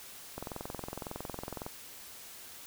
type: click train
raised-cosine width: 1 ms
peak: -24 dBFS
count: 29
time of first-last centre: 0.38-1.664 s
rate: 21.8 Hz
effects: white hiss -49 dBFS RMS until 2.66 s